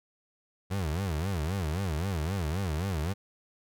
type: tone with vibrato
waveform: 30% pulse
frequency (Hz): 86.4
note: F2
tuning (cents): -18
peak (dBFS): -26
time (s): 0.7-3.14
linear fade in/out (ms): 20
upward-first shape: sine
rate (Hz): 3.8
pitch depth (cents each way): 260
effects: none